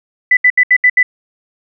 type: tone bursts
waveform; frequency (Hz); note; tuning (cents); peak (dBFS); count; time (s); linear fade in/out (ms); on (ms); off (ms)
sine; 1993; B6; +15; -5; 6; 0.31-1.03; 5; 60; 72
effects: none